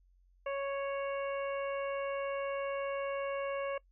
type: harmonic tone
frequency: 554.4 Hz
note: C#5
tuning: in tune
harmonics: 1 / 2 / 3 / 4 / 5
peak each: -34 / -41 / -47 / -47 / -48 dBFS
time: 0.46-3.78 s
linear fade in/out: 5 ms
effects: noise-tail reverb RT60 0.1 s tail -23 dB re dry + added 45 Hz sine -63 dBFS peak until 3.91 s